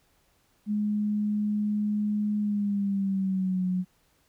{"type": "tone with pitch glide", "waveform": "sine", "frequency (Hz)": [209.2, 183.17], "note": ["G#3", "F#3"], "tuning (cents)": [13, -17], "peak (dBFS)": -24, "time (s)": [0.66, 3.85], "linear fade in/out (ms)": 50, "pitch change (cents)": -230, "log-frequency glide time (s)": [2.39, 3.66], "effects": ["pink hiss -67 dBFS RMS until 4.28 s"]}